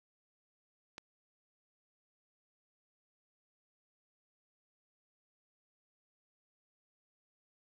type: click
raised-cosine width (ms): 0.2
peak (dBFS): -27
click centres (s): 0.981
effects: none